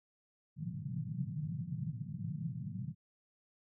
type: band-pass noise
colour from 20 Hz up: white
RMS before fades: -40 dBFS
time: 0.56-2.95 s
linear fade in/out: 50 ms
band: 110 to 180 Hz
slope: 48 dB/octave
effects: none